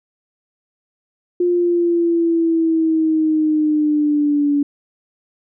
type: exponential sweep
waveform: sine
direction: down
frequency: 354.4 to 286 Hz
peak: -13 dBFS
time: 1.4-4.63 s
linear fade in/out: 5 ms
effects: none